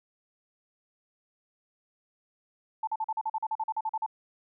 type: tone bursts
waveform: sine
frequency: 880 Hz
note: A5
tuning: in tune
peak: -27 dBFS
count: 15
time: 2.83-4.063 s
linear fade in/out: 5 ms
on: 43 ms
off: 42 ms
effects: none